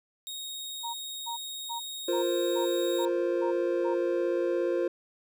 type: tone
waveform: sawtooth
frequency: 3747 Hz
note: A#7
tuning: 8 cents sharp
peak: -33 dBFS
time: 0.27-3.05 s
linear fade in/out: 0 ms
type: tone bursts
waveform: sine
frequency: 932.3 Hz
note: A#5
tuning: in tune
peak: -33 dBFS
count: 8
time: 0.83-3.95 s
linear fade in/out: 20 ms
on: 110 ms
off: 320 ms
type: chord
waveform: triangle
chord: F suspended fourth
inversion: none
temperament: equal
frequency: 349.2 / 466.2 / 523.3 Hz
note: F4 / Bb4 / C5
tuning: 0 / 0 / 0 cents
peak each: -26 / -31 / -28 dBFS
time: 2.08-4.88 s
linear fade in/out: 5 ms
effects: none